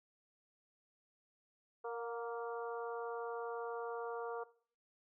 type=harmonic tone with a mistuned harmonic; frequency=233.1 Hz; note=A#3; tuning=in tune; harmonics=2 / 3 / 4 / 5 / 6; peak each=-41 / -48 / -48 / -49 / -53 dBFS; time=1.84-4.44 s; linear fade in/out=10 ms; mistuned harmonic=3; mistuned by=+31 cents; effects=noise-tail reverb RT60 0.5 s tail -19 dB re dry